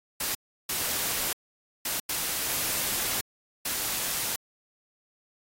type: noise bursts at uneven times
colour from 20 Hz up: white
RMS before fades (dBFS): -29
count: 5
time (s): 0.2-0.35 / 0.69-1.33 / 1.85-2 / 2.09-3.21 / 3.65-4.36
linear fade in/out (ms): 5
effects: AAC 48 kbps